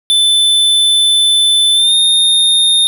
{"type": "tone with pitch glide", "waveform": "square", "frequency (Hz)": [3520, 3663], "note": ["A7", "A#7"], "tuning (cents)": [0, -31], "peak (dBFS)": -8, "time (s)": [0.1, 2.87], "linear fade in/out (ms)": 0, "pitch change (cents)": 69, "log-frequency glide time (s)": [1.74, 1.94], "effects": []}